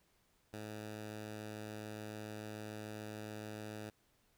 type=tone; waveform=10% pulse; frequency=106.9 Hz; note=A2; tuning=49 cents flat; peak=-36 dBFS; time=0.53-3.9 s; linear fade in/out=5 ms; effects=pink hiss -74 dBFS RMS until 4.37 s